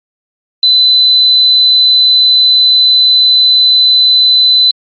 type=tone; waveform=sine; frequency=4017 Hz; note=B7; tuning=29 cents sharp; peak=-4 dBFS; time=0.63-4.71 s; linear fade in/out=2 ms; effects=Opus 24 kbps